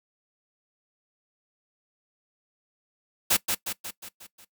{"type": "noise with echo", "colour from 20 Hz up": "white", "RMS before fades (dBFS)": -21, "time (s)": [3.3, 3.37], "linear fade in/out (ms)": 10, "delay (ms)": 180, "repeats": 6, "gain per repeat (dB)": -5, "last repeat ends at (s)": 4.45, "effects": ["noise-tail reverb RT60 0.1 s tail -19 dB re dry"]}